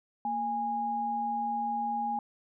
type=tone pair together; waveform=sine; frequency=231.2 / 823.9 Hz; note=A#3 / G#5; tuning=-14 / -14 cents; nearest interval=octave + minor seventh; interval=2200 cents; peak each=-38 / -29 dBFS; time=0.25-2.19 s; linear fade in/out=2 ms; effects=none